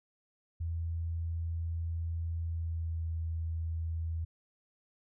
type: tone with pitch glide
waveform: sine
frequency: 83.1 to 81.86 Hz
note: E2 to E2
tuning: +15 to -12 cents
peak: -32 dBFS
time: 0.6-4.25 s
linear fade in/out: 10 ms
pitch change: -27 cents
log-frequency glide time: 2.41-3.04 s
effects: none